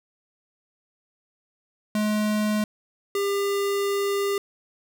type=tone pair in turn; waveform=square; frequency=212 / 400.2 Hz; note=G#3 / G4; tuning=+36 / +36 cents; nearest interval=major seventh; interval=1100 cents; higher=second; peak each=-22 / -23 dBFS; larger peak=first; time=1.95-2.64 / 3.15-4.38 s; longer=second; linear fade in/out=2 ms; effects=none